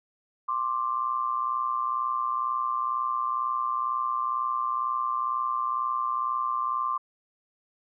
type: tone pair together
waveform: sine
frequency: 1052.6 / 1174.7 Hz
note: C6 / D6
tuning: +10 / 0 cents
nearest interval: major second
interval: 190 cents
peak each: -28 dBFS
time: 0.48-6.98 s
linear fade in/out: 10 ms
effects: none